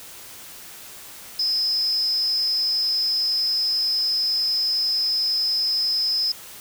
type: tone with amplitude modulation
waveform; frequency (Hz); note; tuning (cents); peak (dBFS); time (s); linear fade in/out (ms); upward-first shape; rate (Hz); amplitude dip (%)
sine; 5100; D#8; +42; -16; 1.39-6.32; 5; sine; 249; 75
effects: white hiss -41 dBFS RMS until 6.6 s